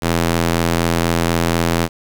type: tone with high-pass filter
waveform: square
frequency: 42.06 Hz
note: E1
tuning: 36 cents sharp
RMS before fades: -17 dBFS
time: 0.01-1.89 s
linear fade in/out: 50 ms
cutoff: 130 Hz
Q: 0.53
effects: 7-bit